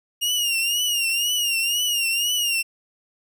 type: tone with vibrato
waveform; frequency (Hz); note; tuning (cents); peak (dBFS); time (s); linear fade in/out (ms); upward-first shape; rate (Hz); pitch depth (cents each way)
sawtooth; 2833; F7; +24; -17; 0.21-2.63; 20; triangle; 2; 98
effects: none